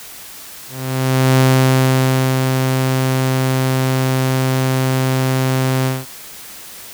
sawtooth tone with ADSR envelope, 130.81 Hz, C3, in tune, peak -5 dBFS, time 0.68-6.06 s, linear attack 700 ms, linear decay 1000 ms, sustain -5 dB, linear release 200 ms, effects white hiss -35 dBFS RMS until 6.93 s

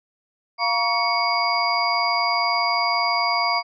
sine tone cluster, 697 / 949 / 1127 / 2219 / 4795 Hz, F5 / A#5 / C#6 / C#7 / D8, -4 / +31 / +28 / +1 / +35 cents, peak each -25 dBFS, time 0.58-3.63 s, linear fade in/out 50 ms, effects none

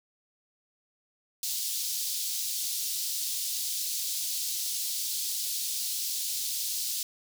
pink high-pass noise, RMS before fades -32 dBFS, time 1.43-7.03 s, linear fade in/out 2 ms, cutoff 4000 Hz, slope 24 dB/octave, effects none

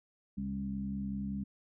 harmonic tone with a mistuned harmonic, 67.9 Hz, C#2, 35 cents flat, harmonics 1 / 2 / 3 / 4, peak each -44 / -46 / -35 / -45 dBFS, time 0.37-1.44 s, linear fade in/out 10 ms, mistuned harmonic 3, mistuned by -23 cents, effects none

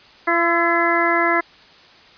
harmonic tone with a mistuned harmonic, 340 Hz, F4, 46 cents flat, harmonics 1 / 2 / 3 / 4 / 5 / 6, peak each -22 / -22 / -22 / -22 / -22 / -22 dBFS, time 0.27-1.41 s, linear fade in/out 10 ms, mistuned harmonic 4, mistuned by -32 cents, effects white hiss -47 dBFS RMS until 2.17 s + resampled to 11025 Hz

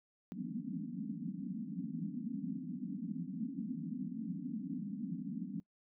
white band-pass noise, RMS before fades -41 dBFS, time 0.32-5.6 s, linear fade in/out 0 ms, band 160 to 280 Hz, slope 96 dB/octave, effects noise-tail reverb RT60 0.1 s tail -22 dB re dry

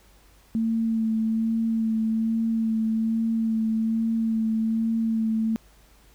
sine tone with vibrato, 223.8 Hz, A3, 30 cents sharp, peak -21 dBFS, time 0.55-5.56 s, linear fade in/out 0 ms, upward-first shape sine, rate 1.2 Hz, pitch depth 19 cents each way, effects added 50 Hz sine -55 dBFS peak until 6.14 s + pink hiss -58 dBFS RMS until 6.14 s

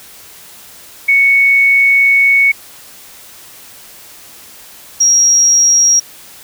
sine tone pair in turn, 2219 / 5647 Hz, C#7 / F8, +1 / +18 cents, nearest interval octave + major third, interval 1617 cents, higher second, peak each -6 dBFS, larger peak neither, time 1.08-2.52 / 5-6 s, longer first, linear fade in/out 10 ms, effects white hiss -37 dBFS RMS until 6.43 s

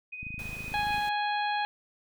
sine tone with tremolo, 2498 Hz, D#7, 6 cents sharp, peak -35 dBFS, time 0.12-1.02 s, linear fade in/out 10 ms, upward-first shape triangle, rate 15 Hz, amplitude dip 50%
click train, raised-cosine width 5 ms, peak -30 dBFS, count 21, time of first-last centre 0.23-0.982 s, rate 26.6 Hz
pink noise, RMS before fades -46 dBFS, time 0.39-1.09 s, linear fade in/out 0 ms
harmonic tone, 830.6 Hz, G#5, in tune, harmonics 1 / 2 / 3 / 4 / 5, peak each -28 / -34 / -38 / -40 / -42 dBFS, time 0.74-1.65 s, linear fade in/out 0 ms
effects none

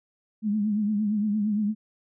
sine tone with vibrato, 209.9 Hz, G#3, 19 cents sharp, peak -22 dBFS, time 0.42-1.75 s, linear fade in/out 50 ms, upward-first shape triangle, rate 8.7 Hz, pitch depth 81 cents each way, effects none

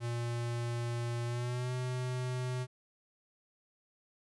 square tone with pitch glide, 118.7 to 126.49 Hz, A#2 to B2, +32 to +42 cents, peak -34 dBFS, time 0-2.67 s, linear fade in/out 50 ms, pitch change +110 cents, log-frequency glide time 1.25-1.73 s, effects resampled to 24000 Hz

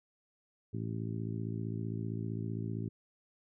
harmonic tone, 55.4 Hz, A1, 13 cents sharp, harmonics 2 / 3 / 4 / 5 / 6 / 7, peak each -37 / -41 / -43 / -45 / -47 / -48 dBFS, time 0.73-2.89 s, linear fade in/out 10 ms, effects none

